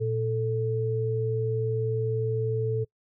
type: tone pair together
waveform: sine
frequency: 116.54 / 440 Hz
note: A#2 / A4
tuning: 0 / 0 cents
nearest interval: octave + major seventh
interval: 2300 cents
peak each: -27 dBFS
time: 0-2.85 s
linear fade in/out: 20 ms
effects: noise-tail reverb RT60 0.1 s tail -25 dB re dry